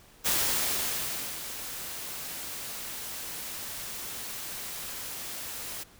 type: noise with ADSR envelope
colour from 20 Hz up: white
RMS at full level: -26 dBFS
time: 0.24-5.84 s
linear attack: 27 ms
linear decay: 1100 ms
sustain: -12 dB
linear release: 15 ms
effects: pink hiss -56 dBFS RMS until 5.99 s